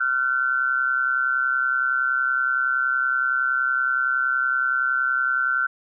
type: tone pair together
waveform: sine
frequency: 1383.3 / 1514 Hz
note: F6 / F#6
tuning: -17 / +39 cents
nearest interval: major second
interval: 156 cents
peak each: -22 dBFS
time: 0-5.67 s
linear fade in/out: 10 ms
effects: none